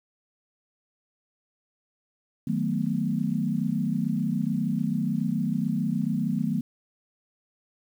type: chord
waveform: sine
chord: B dominant seventh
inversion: first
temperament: equal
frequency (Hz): 155.56 / 185 / 220 / 246.9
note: D#3 / F#3 / A3 / B3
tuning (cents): 0 / 0 / 0 / 0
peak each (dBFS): -30 / -29 / -28 / -30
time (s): 2.47-6.61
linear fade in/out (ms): 5
effects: 9-bit